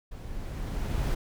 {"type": "noise with level ramp", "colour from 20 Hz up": "brown", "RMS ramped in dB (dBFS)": [-41, -25], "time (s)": [0.11, 1.15], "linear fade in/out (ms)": 10, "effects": []}